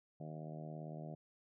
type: harmonic tone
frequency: 77.78 Hz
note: D#2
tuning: in tune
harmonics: 2 / 3 / 4 / 5 / 6 / 7 / 8 / 9 / 10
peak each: -46 / -54 / -56 / -57 / -62 / -57 / -54 / -56 / -67 dBFS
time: 0.2-1.15 s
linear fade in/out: 5 ms
effects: none